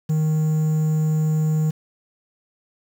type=tone with quantisation; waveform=triangle; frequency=155.56 Hz; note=D#3; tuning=in tune; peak=-15 dBFS; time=0.09-1.71 s; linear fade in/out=10 ms; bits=7; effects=none